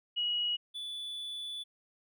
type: tone pair in turn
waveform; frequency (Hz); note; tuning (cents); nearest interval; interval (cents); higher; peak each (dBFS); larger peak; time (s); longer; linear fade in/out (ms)
sine / triangle; 2907 / 3464; F#7 / A7; -31 / -28; minor third; 303; second; -29 / -36; first; 0.16-0.57 / 0.74-1.64; second; 20
effects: none